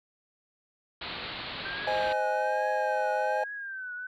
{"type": "low-pass noise", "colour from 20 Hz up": "white", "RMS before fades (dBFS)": -38, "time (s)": [1.01, 2.13], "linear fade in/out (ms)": 5, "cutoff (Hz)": 4400, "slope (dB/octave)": 96}
{"type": "tone with vibrato", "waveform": "sine", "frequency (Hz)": 1562, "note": "G6", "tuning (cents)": -7, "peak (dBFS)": -35, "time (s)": [1.65, 4.07], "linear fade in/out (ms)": 5, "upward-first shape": "triangle", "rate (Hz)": 1.2, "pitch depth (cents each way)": 120}
{"type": "chord", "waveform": "triangle", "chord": "Ab major", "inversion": "first", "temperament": "just", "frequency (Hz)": [519.1, 623, 830.6], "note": ["C5", "Eb5", "Ab5"], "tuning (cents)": [-14, 2, 0], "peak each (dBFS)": [-30, -29, -27], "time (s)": [1.87, 3.44], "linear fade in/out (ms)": 5}
{"effects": []}